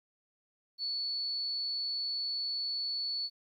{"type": "tone", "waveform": "sine", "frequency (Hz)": 4435, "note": "C#8", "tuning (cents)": 0, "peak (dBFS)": -32, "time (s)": [0.78, 3.3], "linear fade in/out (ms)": 50, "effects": ["12-bit"]}